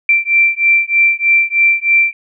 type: beating tone pair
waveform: sine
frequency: 2349 / 2352.2 Hz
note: D7 / D7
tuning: 0 / +2 cents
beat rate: 3.2 Hz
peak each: -12 dBFS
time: 0.09-2.13 s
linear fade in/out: 2 ms
effects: none